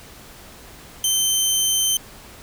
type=tone; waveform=15% pulse; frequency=3100 Hz; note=G7; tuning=20 cents flat; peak=-10 dBFS; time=1.04-1.97 s; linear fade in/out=2 ms; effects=pink hiss -43 dBFS RMS until 2.42 s